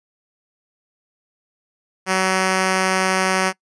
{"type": "tone", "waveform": "5% pulse", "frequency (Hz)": 188.2, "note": "F#3", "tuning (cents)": 30, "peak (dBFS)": -5, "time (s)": [2.06, 3.53], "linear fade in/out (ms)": 50, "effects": ["noise-tail reverb RT60 0.1 s tail -22 dB re dry", "resampled to 22050 Hz"]}